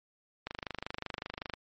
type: click train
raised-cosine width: 0.3 ms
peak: -20 dBFS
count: 28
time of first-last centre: 0.47-1.537 s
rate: 25.3 Hz
effects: MP3 32 kbps